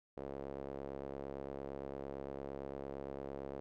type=tone with band-pass filter; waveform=sawtooth; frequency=68.8 Hz; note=C#2; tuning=12 cents flat; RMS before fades=-45 dBFS; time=0.17-3.6 s; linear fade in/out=0 ms; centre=490 Hz; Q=2; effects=none